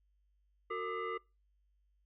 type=tone with frequency modulation; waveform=sine; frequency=368.5 Hz; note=F#4; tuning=7 cents flat; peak=-35 dBFS; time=0.7-1.18 s; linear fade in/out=10 ms; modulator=824 Hz; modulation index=1.7; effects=noise-tail reverb RT60 0.3 s tail -26 dB re dry + added 50 Hz sine -70 dBFS peak until 2.05 s